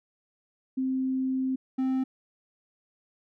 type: tone pair in turn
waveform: sine / triangle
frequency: 261.6 / 261.6 Hz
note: C4 / C4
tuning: 0 / 0 cents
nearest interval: unison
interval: 0 cents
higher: neither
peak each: -25 / -22 dBFS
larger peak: second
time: 0.77-1.56 / 1.78-2.04 s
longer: first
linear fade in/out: 10 ms
effects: none